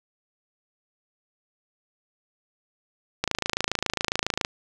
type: click train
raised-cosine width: 0.2 ms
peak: -6 dBFS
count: 34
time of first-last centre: 3.24-4.449 s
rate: 27.3 Hz
effects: none